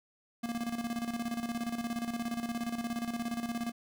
square tone with tremolo, 234.4 Hz, A#3, 10 cents sharp, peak -32 dBFS, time 0.43-3.72 s, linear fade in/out 10 ms, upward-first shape square, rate 17 Hz, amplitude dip 65%, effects none

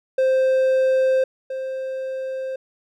triangle tone pair in turn, 523.3 / 525.8 Hz, C5 / C5, 0 / +8 cents, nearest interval unison, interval 8 cents, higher second, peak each -13 / -23 dBFS, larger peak first, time 0.18-1.24 / 1.5-2.56 s, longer neither, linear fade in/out 5 ms, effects none

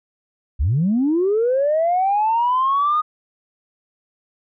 sine linear sweep, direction up, 55.5 to 1244.5 Hz, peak -14 dBFS, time 0.59-3.02 s, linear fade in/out 20 ms, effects tanh soft clip ceiling -11 dBFS

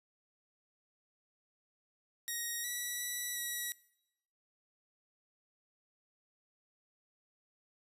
5% pulse tone with pitch steps, 1880 / 1945 / 1956 / 1929 Hz, A#6 / B6 / B6 / B6, +14 / -27 / -17 / -41 cents, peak -26 dBFS, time 2.28-3.72 s, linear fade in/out 0 ms, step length 360 ms, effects noise-tail reverb RT60 0.8 s tail -21 dB re dry + resampled to 32000 Hz

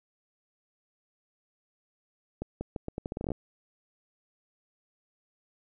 accelerating click train, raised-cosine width 2 ms, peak -20 dBFS, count 14, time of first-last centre 2.42-3.318 s, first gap 190 ms, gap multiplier 0.8, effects none

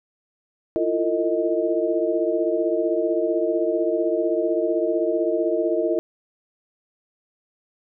sine tone cluster, 333.3 / 349 / 453.7 / 627 Hz, E4 / F4 / A#4 / D#5, +19 / -1 / -47 / +13 cents, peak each -26 / -24 / -25 / -24 dBFS, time 0.76-5.99 s, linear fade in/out 0 ms, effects none

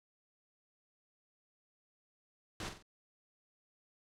pink noise with echo, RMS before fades -41 dBFS, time 2.6-2.69 s, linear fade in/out 2 ms, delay 45 ms, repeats 3, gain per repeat -7 dB, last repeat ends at 2.825 s, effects low-pass 7000 Hz 12 dB/octave

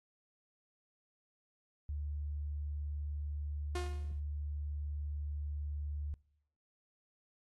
sine tone, 73.42 Hz, D2, in tune, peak -36 dBFS, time 1.89-6.14 s, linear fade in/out 0 ms
sawtooth tone with exponential decay, 356.7 Hz, F4, 37 cents sharp, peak -31 dBFS, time 3.75-4.2 s, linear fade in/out 5 ms, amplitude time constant 97 ms
effects noise-tail reverb RT60 0.7 s tail -23 dB re dry + AAC 32 kbps

